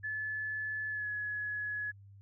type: tone with pitch glide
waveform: sine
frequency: 1727 to 1691.5 Hz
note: A6 to G#6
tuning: -33 to +31 cents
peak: -34 dBFS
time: 0.03-1.92 s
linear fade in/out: 20 ms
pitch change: -36 cents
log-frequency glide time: 0.89-1.08 s
effects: added 99 Hz sine -52 dBFS peak until 2.21 s